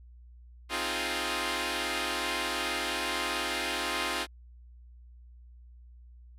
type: chord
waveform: 5% pulse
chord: F minor seventh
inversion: second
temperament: equal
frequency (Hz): 261.6 / 311.1 / 349.2 / 415.3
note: C4 / Eb4 / F4 / Ab4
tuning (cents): 0 / 0 / 0 / 0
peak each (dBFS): -25 / -25 / -22 / -25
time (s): 0.69-4.27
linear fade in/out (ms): 50
effects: added 60 Hz sine -49 dBFS peak until 6.38 s + low-pass 11000 Hz 12 dB/octave